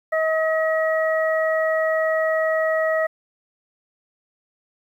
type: harmonic tone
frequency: 637 Hz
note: D#5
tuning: 41 cents sharp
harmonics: 1 / 2 / 3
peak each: -19 / -28 / -25 dBFS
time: 0.12-3.07 s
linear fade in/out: 10 ms
effects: 9-bit